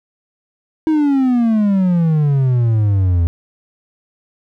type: exponential sweep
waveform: triangle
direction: down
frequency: 320.5 to 82.41 Hz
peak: -9 dBFS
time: 0.87-3.27 s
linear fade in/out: 0 ms
effects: none